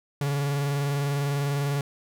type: tone with vibrato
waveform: 45% pulse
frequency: 141.7 Hz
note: C#3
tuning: 38 cents sharp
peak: -24 dBFS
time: 0.21-1.81 s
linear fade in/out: 2 ms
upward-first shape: triangle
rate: 20 Hz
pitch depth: 51 cents each way
effects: none